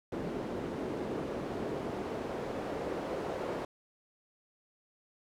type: noise with band-pass filter sweep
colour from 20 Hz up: pink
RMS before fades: -37 dBFS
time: 0.12-3.65 s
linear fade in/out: 2 ms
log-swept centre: 330 to 500 Hz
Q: 1.3
effects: none